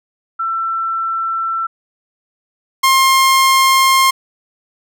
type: tone pair in turn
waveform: sine / sawtooth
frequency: 1340 / 1063.6 Hz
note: E6 / C6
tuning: +28 / +28 cents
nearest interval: major third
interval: 400 cents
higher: first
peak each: -16 / -5 dBFS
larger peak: second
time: 0.39-1.67 / 2.83-4.11 s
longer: neither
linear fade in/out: 10 ms
effects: none